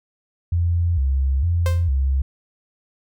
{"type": "tone with vibrato", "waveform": "sine", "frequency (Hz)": 76, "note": "D#2", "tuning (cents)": -40, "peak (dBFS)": -16, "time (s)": [0.52, 2.22], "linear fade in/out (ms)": 5, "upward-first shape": "square", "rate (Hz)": 1.1, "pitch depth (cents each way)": 210}
{"type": "tone with exponential decay", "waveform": "sawtooth", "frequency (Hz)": 523.3, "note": "C5", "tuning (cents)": 0, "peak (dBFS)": -19, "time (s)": [1.66, 1.89], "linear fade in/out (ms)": 1, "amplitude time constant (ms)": 49}
{"effects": []}